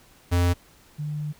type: tone pair in turn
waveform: square / sine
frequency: 87.9 / 149.55 Hz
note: F2 / D3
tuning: +12 / +32 cents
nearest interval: major sixth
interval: 920 cents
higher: second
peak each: -19 / -27 dBFS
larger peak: first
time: 0.31-0.54 / 0.98-1.33 s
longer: second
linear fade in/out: 20 ms
effects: pink hiss -55 dBFS RMS until 1.39 s